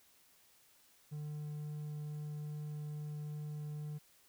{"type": "tone", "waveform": "triangle", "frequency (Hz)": 149.8, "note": "D3", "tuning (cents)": 35, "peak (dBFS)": -38, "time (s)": [1.11, 3.99], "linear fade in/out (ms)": 20, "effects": ["white hiss -67 dBFS RMS until 4.28 s"]}